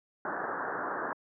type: low-pass noise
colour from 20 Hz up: white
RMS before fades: -34 dBFS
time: 0.25-1.13 s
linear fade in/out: 2 ms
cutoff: 1700 Hz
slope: 96 dB/octave
effects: high-pass 300 Hz 12 dB/octave